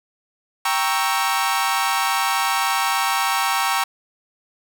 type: chord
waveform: sawtooth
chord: G diminished seventh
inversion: none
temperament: equal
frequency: 784 / 932.3 / 1108.7 / 1318.5 Hz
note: G5 / Bb5 / Db6 / Fb6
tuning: 0 / 0 / 0 / 0 cents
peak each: -20 / -20 / -20 / -22 dBFS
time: 0.65-3.84 s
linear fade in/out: 5 ms
effects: none